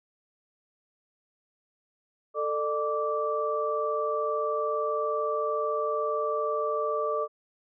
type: tone cluster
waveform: sine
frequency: 443.3 / 601 / 1165 Hz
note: A4 / D5 / D6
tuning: +13 / +40 / -14 cents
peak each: -30 dBFS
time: 2.34-7.28 s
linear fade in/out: 50 ms
effects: none